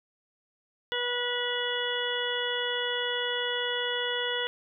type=harmonic tone; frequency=487.3 Hz; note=B4; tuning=23 cents flat; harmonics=1 / 2 / 3 / 4 / 6 / 7; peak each=-33 / -38 / -35 / -35 / -34 / -34 dBFS; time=0.92-4.47 s; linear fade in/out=0 ms; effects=none